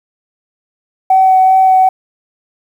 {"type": "tone with vibrato", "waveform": "sine", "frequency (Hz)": 756, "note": "F#5", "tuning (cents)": 37, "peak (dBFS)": -4, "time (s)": [1.1, 1.89], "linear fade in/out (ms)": 5, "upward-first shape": "sine", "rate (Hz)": 2.6, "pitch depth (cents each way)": 10, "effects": ["tanh soft clip ceiling 0 dBFS", "7-bit"]}